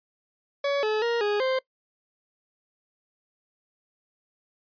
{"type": "tone with pitch steps", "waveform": "40% pulse", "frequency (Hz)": [564, 430.3, 469.6, 413.8, 522], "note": ["C#5", "A4", "A#4", "G#4", "C5"], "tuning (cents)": [30, -39, 13, -6, -4], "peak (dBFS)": -22, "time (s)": [0.64, 1.59], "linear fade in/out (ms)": 5, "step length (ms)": 190, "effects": ["noise-tail reverb RT60 0.1 s tail -22 dB re dry", "resampled to 11025 Hz"]}